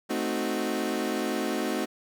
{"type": "chord", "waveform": "30% pulse", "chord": "A diminished seventh", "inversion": "none", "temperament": "equal", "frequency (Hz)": [220, 261.6, 311.1, 370], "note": ["A3", "C4", "Eb4", "Gb4"], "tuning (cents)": [0, 0, 0, 0], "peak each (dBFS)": -30, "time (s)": [0.09, 1.86], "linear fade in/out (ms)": 20, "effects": []}